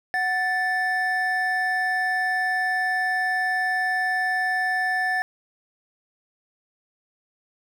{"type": "tone pair together", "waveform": "triangle", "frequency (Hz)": [740, 1760], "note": ["F#5", "A6"], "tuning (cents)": [0, 0], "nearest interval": "octave + minor third", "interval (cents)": 1500, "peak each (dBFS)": [-24, -21], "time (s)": [0.14, 5.22], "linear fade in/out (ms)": 0, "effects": []}